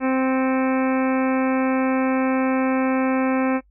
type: harmonic tone with a mistuned harmonic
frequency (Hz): 261.6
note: C4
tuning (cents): 0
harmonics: 1 / 2 / 3 / 4 / 5 / 6 / 7 / 8 / 9 / 10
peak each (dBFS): -19 / -25 / -29 / -31 / -33 / -35 / -36 / -37 / -38 / -39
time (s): 0-3.61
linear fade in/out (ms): 50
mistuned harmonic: 8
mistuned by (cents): +80
effects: noise-tail reverb RT60 0.1 s tail -21 dB re dry + added 50 Hz sine -54 dBFS peak until 3.7 s